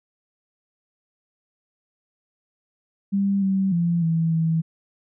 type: tone with pitch steps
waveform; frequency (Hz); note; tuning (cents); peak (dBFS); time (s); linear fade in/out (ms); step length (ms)
sine; 197.9 / 192.6 / 170.9 / 163.8 / 162.4; G3 / G3 / F3 / E3 / E3; +17 / -30 / -37 / -11 / -26; -18; 3.12-4.62; 20; 300
effects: none